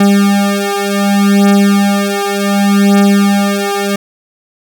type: beating tone pair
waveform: 40% pulse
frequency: 200 / 200.67 Hz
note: G3 / G3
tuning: +35 / +41 cents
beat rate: 0.67 Hz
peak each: -10 dBFS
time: 0-3.96 s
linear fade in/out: 5 ms
effects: none